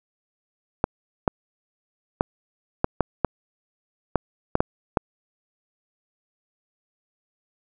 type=clicks; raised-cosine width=1 ms; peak=-4 dBFS; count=10; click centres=0.841 / 1.278 / 2.209 / 2.844 / 3.007 / 3.247 / 4.157 / 4.554 / 4.605 / 4.972 s; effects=none